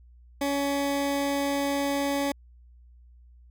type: tone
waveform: 20% pulse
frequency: 281 Hz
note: C#4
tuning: 24 cents sharp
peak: -20 dBFS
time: 0.41-2.32 s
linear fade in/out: 5 ms
effects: added 60 Hz sine -50 dBFS peak until 3.5 s